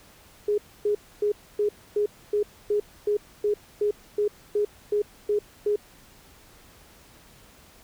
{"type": "tone bursts", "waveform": "sine", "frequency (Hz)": 415.3, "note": "G#4", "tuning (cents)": 0, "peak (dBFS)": -20, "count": 15, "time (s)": [0.48, 5.76], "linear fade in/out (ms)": 5, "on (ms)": 100, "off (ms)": 270, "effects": ["pink hiss -53 dBFS RMS until 7.83 s"]}